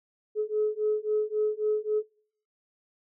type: beating tone pair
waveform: sine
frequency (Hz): 424.6 / 428.3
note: G#4 / A4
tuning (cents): +38 / -47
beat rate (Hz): 3.7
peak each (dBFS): -27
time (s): 0.35-2.03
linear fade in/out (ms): 50
effects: noise-tail reverb RT60 0.6 s tail -25 dB re dry + tanh soft clip ceiling -17 dBFS